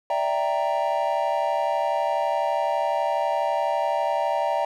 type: chord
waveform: triangle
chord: E half-diminished seventh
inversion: third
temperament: equal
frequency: 587.3 / 659.3 / 784 / 932.3 Hz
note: D5 / E5 / G5 / Bb5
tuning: 0 / 0 / 0 / 0 cents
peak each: -25 dBFS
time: 0.1-4.65 s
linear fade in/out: 2 ms
effects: none